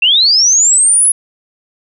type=linear sweep; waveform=sine; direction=up; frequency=2637 to 10548 Hz; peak=-6 dBFS; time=0.02-1.12 s; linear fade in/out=5 ms; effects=none